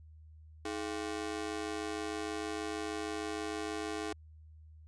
sawtooth ring-modulated tone, 370 Hz, F#4, in tune, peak -29 dBFS, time 0.65-4.13 s, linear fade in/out 5 ms, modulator 53.2 Hz, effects added 78 Hz sine -52 dBFS peak until 4.87 s + resampled to 22050 Hz

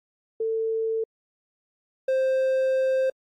sine / triangle tone pair in turn, 446.7 / 525.4 Hz, A4 / C5, +26 / +7 cents, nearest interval minor third, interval 281 cents, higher second, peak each -23 / -18 dBFS, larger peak second, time 0.4-1.04 / 2.08-3.1 s, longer second, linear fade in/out 5 ms, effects AAC 64 kbps

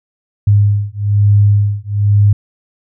sine beating tone pair, 102 / 103.1 Hz, G#2 / G#2, -31 / -12 cents, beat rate 1.1 Hz, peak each -11 dBFS, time 0.47-2.33 s, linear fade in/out 5 ms, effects none

